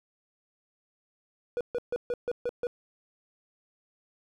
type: tone bursts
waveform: triangle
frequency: 485.5 Hz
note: B4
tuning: 30 cents flat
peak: -25 dBFS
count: 7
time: 1.57-2.669 s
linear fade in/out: 0 ms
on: 37 ms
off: 140 ms
effects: none